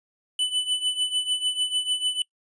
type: tone with tremolo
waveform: square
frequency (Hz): 2995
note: F#7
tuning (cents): +20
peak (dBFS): -20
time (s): 0.39-2.22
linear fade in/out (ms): 2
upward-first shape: triangle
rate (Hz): 6.7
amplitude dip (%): 85
effects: noise-tail reverb RT60 0.1 s tail -24 dB re dry + resampled to 22050 Hz